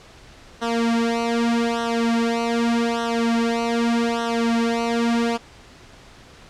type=tone with flanger; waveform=sawtooth; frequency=232.6 Hz; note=A#3; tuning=4 cents flat; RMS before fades=-21 dBFS; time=0.61-5.38 s; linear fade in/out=20 ms; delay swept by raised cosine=0.42 to 3.72 ms; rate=0.83 Hz; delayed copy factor=-1; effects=pink hiss -46 dBFS RMS until 6.49 s + low-pass 6000 Hz 12 dB/octave